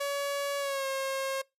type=tone with pitch glide; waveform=sawtooth; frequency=565 to 537.9 Hz; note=C#5 to C5; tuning=+33 to +48 cents; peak=-26 dBFS; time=0-1.42 s; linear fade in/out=10 ms; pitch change=-85 cents; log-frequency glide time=0.59-0.86 s; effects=noise-tail reverb RT60 0.2 s tail -23 dB re dry + resampled to 32000 Hz